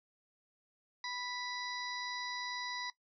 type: harmonic tone with a mistuned harmonic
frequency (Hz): 987.8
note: B5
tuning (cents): 0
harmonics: 1 / 2 / 4 / 5 / 6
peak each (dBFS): -44 / -43 / -44 / -46 / -51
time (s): 1.04-2.9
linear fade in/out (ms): 2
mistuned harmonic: 6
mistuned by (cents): -57
effects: noise-tail reverb RT60 0.1 s tail -17 dB re dry